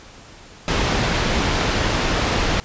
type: low-pass noise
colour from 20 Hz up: pink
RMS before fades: -20 dBFS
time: 0.68-2.6 s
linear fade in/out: 0 ms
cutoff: 4900 Hz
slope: 12 dB/octave
effects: pink hiss -43 dBFS RMS until 2.64 s + resampled to 16000 Hz